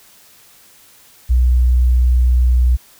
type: tone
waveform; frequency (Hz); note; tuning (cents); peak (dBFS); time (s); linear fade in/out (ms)
sine; 61.74; B1; 0; -9; 1.29-2.77; 20
effects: white hiss -47 dBFS RMS until 2.99 s